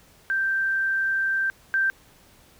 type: tone pair in turn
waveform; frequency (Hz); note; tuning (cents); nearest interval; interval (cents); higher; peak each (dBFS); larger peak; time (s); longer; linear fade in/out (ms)
sine; 1568 / 1568; G6 / G6; 0 / 0; unison; 0; neither; -21 / -19; second; 0.3-1.5 / 1.74-1.9; first; 0
effects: pink hiss -55 dBFS RMS until 2.59 s